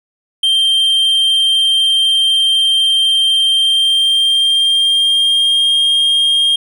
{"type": "tone with pitch glide", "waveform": "triangle", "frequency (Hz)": [3158, 3222], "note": ["G7", "G7"], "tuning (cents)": [12, 47], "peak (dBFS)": -8, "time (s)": [0.43, 6.56], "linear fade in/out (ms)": 5, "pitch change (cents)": 35, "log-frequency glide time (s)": [3.46, 5.74], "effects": []}